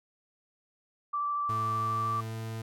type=tone with vibrato; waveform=sine; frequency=1166 Hz; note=D6; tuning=13 cents flat; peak=-28 dBFS; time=1.13-2.21 s; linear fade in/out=10 ms; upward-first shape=triangle; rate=13 Hz; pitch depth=11 cents each way
type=tone with pitch glide; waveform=40% pulse; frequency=110 to 112.12 Hz; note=A2 to A2; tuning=0 to +33 cents; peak=-34 dBFS; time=1.49-2.62 s; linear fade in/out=5 ms; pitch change=+33 cents; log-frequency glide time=1.73-2.44 s
effects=none